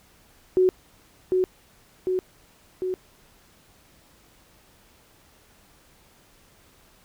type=tone with echo; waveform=sine; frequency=370 Hz; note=F#4; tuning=in tune; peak=-15 dBFS; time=0.57-0.69 s; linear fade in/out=0 ms; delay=750 ms; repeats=3; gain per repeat=-3 dB; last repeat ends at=2.94 s; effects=pink hiss -57 dBFS RMS until 7.04 s